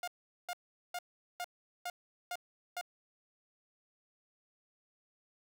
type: tone bursts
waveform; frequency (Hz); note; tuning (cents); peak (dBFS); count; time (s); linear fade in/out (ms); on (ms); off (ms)
sawtooth; 710; F5; +28; -33; 7; 0.03-2.812; 2; 46; 410
effects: none